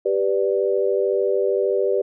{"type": "chord", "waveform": "sine", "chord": "G major", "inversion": "none", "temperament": "equal", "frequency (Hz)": [392, 493.9, 587.3], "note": ["G4", "B4", "D5"], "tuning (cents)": [0, 0, 0], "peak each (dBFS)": [-20, -22, -24], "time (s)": [0.05, 2.02], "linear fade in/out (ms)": 10, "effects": []}